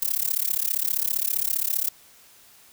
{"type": "noise with amplitude modulation", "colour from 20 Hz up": "violet", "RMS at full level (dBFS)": -21, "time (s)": [0.02, 1.89], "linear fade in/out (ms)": 5, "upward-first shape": "sine", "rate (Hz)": 35.1, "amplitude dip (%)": 100, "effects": ["white hiss -53 dBFS RMS until 2.72 s"]}